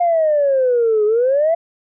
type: exponential two-way sweep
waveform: sine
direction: down then up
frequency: 710 to 415.3 to 682 Hz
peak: -11 dBFS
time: 0-1.55 s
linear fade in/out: 10 ms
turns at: 1.05 s
effects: tanh soft clip ceiling -8 dBFS